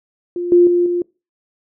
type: tone with level steps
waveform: sine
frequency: 350.8 Hz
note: F4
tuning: 8 cents sharp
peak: -19 / -6 / -11 / -15 dBFS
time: 0.36-1.02 s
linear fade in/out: 2 ms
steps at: 0.52 / 0.67 / 0.86 s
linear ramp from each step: 2 ms
effects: noise-tail reverb RT60 0.3 s tail -25 dB re dry